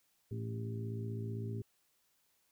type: harmonic tone with a mistuned harmonic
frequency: 55.7 Hz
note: A1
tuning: 22 cents sharp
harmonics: 2 / 3 / 4 / 5 / 6 / 7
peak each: -38 / -52 / -46 / -51 / -55 / -47 dBFS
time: 0.31-1.62 s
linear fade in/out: 5 ms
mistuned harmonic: 7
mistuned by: +29 cents
effects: white hiss -75 dBFS RMS until 2.51 s